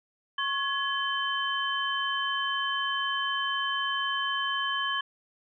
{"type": "tone cluster", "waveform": "sine", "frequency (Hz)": [1093, 1688, 3078], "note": ["C#6", "G#6", "G7"], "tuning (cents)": [-25, 28, -32], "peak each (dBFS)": -31, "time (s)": [0.38, 5.01], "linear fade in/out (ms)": 5, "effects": []}